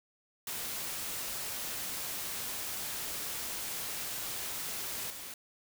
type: noise with level steps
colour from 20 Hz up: white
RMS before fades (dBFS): -38 / -44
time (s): 0.47-5.34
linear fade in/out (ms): 2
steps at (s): 5.1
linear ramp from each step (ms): 2
effects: none